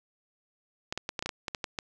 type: clicks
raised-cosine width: 0.2 ms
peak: -15 dBFS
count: 11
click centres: 0.925 / 0.976 / 1.091 / 1.192 / 1.225 / 1.26 / 1.292 / 1.482 / 1.548 / 1.642 / 1.788 s
effects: none